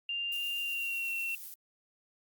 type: tone with pitch glide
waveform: sine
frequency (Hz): 2794 to 2719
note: F7 to F7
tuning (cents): 0 to -47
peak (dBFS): -32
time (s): 0.09-1.35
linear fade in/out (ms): 2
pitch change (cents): -47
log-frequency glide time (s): 0.58-1.14
type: noise with tremolo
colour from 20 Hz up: violet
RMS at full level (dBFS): -44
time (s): 0.32-1.54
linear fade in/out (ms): 0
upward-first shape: sine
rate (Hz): 8.2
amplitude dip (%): 25
effects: Opus 48 kbps